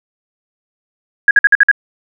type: tone bursts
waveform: sine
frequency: 1648 Hz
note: G#6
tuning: 14 cents flat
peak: -3 dBFS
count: 6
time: 1.28-1.714 s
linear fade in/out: 2 ms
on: 29 ms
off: 52 ms
effects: none